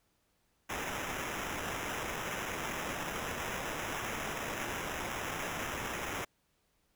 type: noise with sample-and-hold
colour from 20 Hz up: white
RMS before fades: -38 dBFS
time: 0.69-6.25 s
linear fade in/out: 10 ms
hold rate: 4410 Hz
effects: pink hiss -75 dBFS RMS until 6.95 s